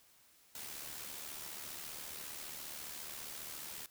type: noise with amplitude modulation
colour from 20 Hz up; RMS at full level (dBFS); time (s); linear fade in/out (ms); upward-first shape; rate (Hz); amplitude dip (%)
white; -44; 0.55-3.86; 2; sine; 74.7; 50
effects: white hiss -66 dBFS RMS until 3.9 s